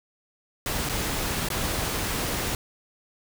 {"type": "noise with dropouts", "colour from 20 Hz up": "pink", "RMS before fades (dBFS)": -28, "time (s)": [0.66, 2.55], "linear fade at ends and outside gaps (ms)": 1, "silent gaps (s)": [[0.89, 0.895], [1.487, 1.502]], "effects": []}